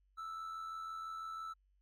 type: tone with amplitude modulation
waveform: triangle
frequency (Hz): 1318.5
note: E6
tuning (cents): 0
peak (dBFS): -38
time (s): 0.17-1.54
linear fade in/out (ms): 20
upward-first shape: sine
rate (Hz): 86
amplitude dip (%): 45
effects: added 48 Hz sine -70 dBFS peak until 1.81 s + AAC 64 kbps